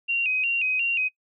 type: tone with vibrato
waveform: sine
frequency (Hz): 2637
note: E7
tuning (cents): 0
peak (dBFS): -21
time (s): 0.08-1.09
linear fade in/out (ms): 20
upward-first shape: square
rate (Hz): 2.8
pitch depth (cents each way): 79
effects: noise-tail reverb RT60 0.1 s tail -24 dB re dry